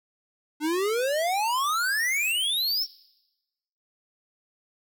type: exponential sweep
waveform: square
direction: up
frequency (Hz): 292.9 to 5588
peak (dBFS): -24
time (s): 0.6-2.87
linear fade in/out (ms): 50
type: noise with exponential growth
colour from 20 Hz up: violet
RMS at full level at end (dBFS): -39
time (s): 0.66-2.32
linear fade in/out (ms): 2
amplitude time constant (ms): 360
effects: noise-tail reverb RT60 1.0 s tail -21 dB re dry